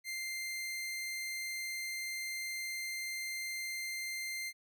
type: tone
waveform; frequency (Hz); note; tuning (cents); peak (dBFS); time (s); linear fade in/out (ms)
sawtooth; 2093; C7; 0; -34; 0.04-4.53; 50
effects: none